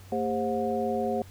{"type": "tone cluster", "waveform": "sine", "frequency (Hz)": [227.5, 404.2, 527, 724], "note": ["A#3", "G#4", "C5", "F#5"], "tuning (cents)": [-42, -47, 12, -38], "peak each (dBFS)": -31, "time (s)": [0.12, 1.22], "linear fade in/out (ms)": 2, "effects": ["added 94 Hz sine -46 dBFS peak until 1.3 s", "pink hiss -54 dBFS RMS until 1.3 s"]}